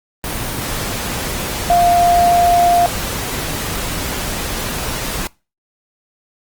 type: tone in noise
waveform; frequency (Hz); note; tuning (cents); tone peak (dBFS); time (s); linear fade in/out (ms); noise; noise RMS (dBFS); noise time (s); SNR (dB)
sine; 698.5; F5; 0; -9; 1.7-2.86; 0; pink; -22; 0.24-5.27; +10
effects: noise-tail reverb RT60 0.3 s tail -24 dB re dry + Opus 24 kbps